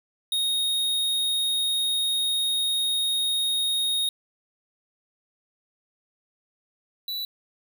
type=tone pair in turn; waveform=square; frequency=3729 / 3952 Hz; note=A#7 / B7; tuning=0 / 0 cents; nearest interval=minor second; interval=100 cents; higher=second; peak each=-23 / -29 dBFS; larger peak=first; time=0.32-4.09 / 7.08-7.25 s; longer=first; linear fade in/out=2 ms; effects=none